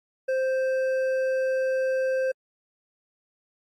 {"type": "tone with hard clipping", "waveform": "sine", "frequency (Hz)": 523.3, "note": "C5", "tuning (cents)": 0, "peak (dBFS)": -24, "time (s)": [0.28, 2.32], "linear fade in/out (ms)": 10, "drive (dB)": 7, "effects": ["AAC 64 kbps"]}